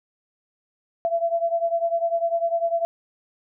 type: beating tone pair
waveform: sine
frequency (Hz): 671 / 681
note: E5 / F5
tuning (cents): +31 / -44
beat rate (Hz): 10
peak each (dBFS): -22 / -25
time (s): 1.05-2.85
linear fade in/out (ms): 0
effects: none